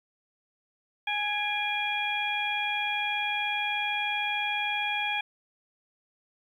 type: harmonic tone with a mistuned harmonic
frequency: 830.6 Hz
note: G#5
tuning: in tune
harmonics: 1 / 2 / 3 / 4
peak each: -32 / -35 / -30 / -34 dBFS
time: 1.07-5.21 s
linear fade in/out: 5 ms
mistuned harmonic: 3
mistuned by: -61 cents
effects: 10-bit